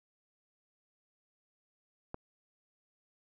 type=click; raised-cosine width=1 ms; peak=-25 dBFS; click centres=2.144 s; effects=none